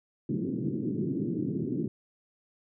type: band-pass noise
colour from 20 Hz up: white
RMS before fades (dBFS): -31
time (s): 0.29-1.88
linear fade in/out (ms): 5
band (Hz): 120 to 360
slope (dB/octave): 48
effects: none